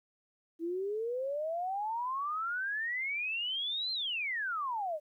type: exponential two-way sweep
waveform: sine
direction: up then down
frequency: 323.3 to 4186 to 582 Hz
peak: -32 dBFS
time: 0.59-5 s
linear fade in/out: 50 ms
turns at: 3.92 s
effects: 12-bit